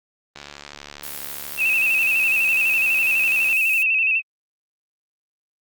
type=click train; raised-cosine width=0.2 ms; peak=-18 dBFS; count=230; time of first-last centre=0.36-3.527 s; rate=72.3 Hz
type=noise; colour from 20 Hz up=violet; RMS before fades=-32 dBFS; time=1.03-3.83 s; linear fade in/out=5 ms
type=tone with vibrato; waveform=sine; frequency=2612 Hz; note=E7; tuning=17 cents flat; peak=-16 dBFS; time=1.57-4.22 s; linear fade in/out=50 ms; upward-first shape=square; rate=12 Hz; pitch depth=48 cents each way
effects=Opus 24 kbps